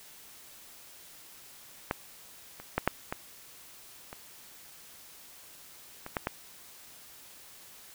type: clicks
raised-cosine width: 0.5 ms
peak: -13 / -28 / -11 / -8 / -17 / -26 / -24 / -14 / -14 dBFS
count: 9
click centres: 1.911 / 2.6 / 2.78 / 2.876 / 3.125 / 4.129 / 6.064 / 6.168 / 6.271 s
effects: white hiss -52 dBFS RMS until 7.94 s